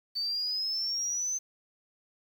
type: exponential sweep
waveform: sine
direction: up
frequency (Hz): 4538 to 6210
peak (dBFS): -28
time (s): 0.15-1.39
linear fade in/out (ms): 20
effects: tanh soft clip ceiling -24 dBFS + 9-bit